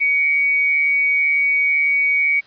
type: tone with amplitude modulation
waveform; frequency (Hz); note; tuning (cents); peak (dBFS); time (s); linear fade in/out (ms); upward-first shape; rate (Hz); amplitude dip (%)
sine; 2251; C#7; +26; -12; 0-2.41; 20; sine; 152; 40
effects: white hiss -49 dBFS RMS until 2.46 s + resampled to 11025 Hz